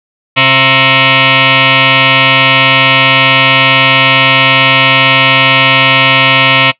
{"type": "tone with frequency modulation", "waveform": "sine", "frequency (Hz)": 130.81, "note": "C3", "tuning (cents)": 0, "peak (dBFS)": -4, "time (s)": [0.36, 6.72], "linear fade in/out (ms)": 20, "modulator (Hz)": 399, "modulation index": 7.7, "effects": ["noise-tail reverb RT60 0.1 s tail -20 dB re dry"]}